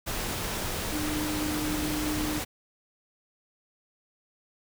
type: tone in noise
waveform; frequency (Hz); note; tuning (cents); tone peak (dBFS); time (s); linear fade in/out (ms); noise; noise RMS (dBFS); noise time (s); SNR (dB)
sine; 303.2; D#4; -45; -30; 0.91-2.4; 20; pink; -32; 0.06-2.45; -1
effects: none